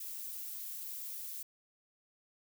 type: noise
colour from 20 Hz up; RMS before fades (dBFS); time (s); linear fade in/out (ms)
violet; -43; 0-1.43; 5
effects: none